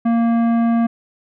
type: tone with tanh clipping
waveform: sine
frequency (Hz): 231.8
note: A#3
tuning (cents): -10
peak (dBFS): -15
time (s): 0.05-0.87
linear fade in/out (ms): 10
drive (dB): 13
effects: none